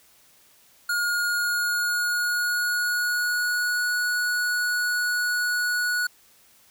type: tone with pitch glide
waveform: square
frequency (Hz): 1431 to 1463.6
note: F6 to F#6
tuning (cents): +42 to -19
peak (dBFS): -23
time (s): 0.89-6.07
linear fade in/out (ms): 5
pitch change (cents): +39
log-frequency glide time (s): 1.24-3.92
effects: white hiss -57 dBFS RMS until 6.7 s